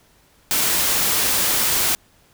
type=noise; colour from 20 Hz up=white; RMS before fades=-19 dBFS; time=0.51-1.95 s; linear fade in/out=0 ms; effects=pink hiss -56 dBFS RMS until 2.33 s